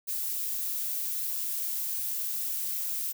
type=noise; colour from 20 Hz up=violet; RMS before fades=-32 dBFS; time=0.07-3.13 s; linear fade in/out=20 ms; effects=none